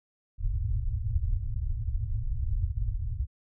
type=low-pass noise; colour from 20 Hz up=pink; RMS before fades=-29 dBFS; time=0.38-3.27 s; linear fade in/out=50 ms; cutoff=120 Hz; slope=96 dB/octave; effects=none